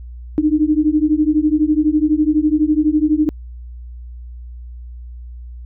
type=beating tone pair; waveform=sine; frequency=299 / 311 Hz; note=D4 / D#4; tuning=+31 / -1 cents; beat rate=12 Hz; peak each=-15 dBFS; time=0.38-3.29 s; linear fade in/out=0 ms; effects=added 60 Hz sine -30 dBFS peak until 5.65 s